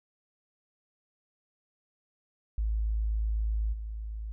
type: tone with level steps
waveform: sine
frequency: 54 Hz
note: A1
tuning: 32 cents flat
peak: -26 / -34 dBFS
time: 2.58-4.32 s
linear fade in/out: 0 ms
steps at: 3.72 s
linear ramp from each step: 20 ms
effects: none